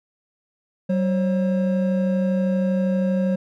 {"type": "tone pair together", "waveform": "triangle", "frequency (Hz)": [190, 537.4], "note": ["F#3", "C5"], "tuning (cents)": [46, 46], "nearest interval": "octave + tritone", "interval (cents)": 1800, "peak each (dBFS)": [-17, -23], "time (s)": [0.89, 3.36], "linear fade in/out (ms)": 10, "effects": []}